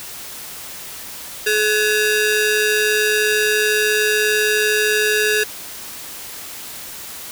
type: ring-modulated tone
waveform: sawtooth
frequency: 1059 Hz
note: C6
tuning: 21 cents sharp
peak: -8 dBFS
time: 1.46-5.44 s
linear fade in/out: 10 ms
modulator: 633 Hz
effects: white hiss -33 dBFS RMS until 7.31 s